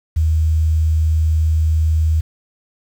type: tone with quantisation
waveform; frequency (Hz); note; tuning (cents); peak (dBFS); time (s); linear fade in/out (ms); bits
sine; 79.2; D#2; +31; -12; 0.16-2.21; 10; 7
effects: none